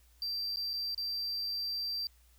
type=tone with dropouts; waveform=triangle; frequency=4699 Hz; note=D8; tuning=in tune; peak=-32 dBFS; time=0.22-2.07 s; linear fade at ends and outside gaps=1 ms; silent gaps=0.56-0.57 / 0.733-0.737 / 0.947-0.978 s; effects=added 60 Hz sine -61 dBFS peak until 2.38 s + white hiss -68 dBFS RMS until 2.38 s